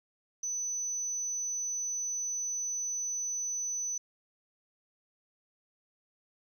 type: tone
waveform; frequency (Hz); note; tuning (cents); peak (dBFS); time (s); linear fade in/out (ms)
sine; 6000; F#8; +23; -30; 0.43-3.98; 5
effects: tanh soft clip ceiling -29 dBFS + 12-bit